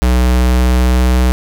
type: tone with pitch glide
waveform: square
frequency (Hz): 62 to 62.65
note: B1 to B1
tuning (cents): +7 to +25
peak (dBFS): -9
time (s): 0.02-1.32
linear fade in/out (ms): 0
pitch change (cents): +18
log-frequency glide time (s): 0.18-1.17
effects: none